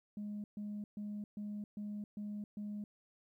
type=tone bursts; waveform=sine; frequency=207.7 Hz; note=G#3; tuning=in tune; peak=-38 dBFS; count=7; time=0.17-2.84 s; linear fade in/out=2 ms; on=270 ms; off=130 ms; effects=tanh soft clip ceiling -37 dBFS + 13-bit